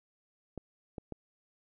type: clicks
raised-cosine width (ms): 2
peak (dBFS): -26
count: 3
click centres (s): 0.577 / 0.982 / 1.123
effects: none